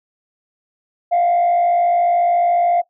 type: tone with frequency modulation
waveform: sine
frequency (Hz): 698.5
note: F5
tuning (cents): 0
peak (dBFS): -11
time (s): 1.11-2.82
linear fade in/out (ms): 20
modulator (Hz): 54.1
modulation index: 0.45
effects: noise-tail reverb RT60 0.1 s tail -17 dB re dry + tanh soft clip ceiling -10 dBFS